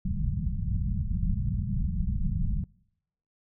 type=low-pass noise; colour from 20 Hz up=pink; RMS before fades=-28 dBFS; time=0.05-2.64 s; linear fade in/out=5 ms; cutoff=210 Hz; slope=96 dB/octave; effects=noise-tail reverb RT60 0.8 s tail -25 dB re dry